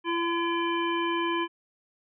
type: harmonic tone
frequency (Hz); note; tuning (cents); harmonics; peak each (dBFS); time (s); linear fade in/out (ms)
339.2; E4; +50; 1 / 3 / 5 / 7 / 9; -28 / -29 / -36 / -36 / -37; 0.04-1.48; 50
effects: none